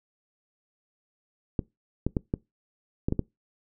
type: clicks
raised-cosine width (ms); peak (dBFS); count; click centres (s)
3; -12; 7; 1.592 / 2.066 / 2.168 / 2.339 / 3.085 / 3.124 / 3.193
effects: noise-tail reverb RT60 0.2 s tail -23 dB re dry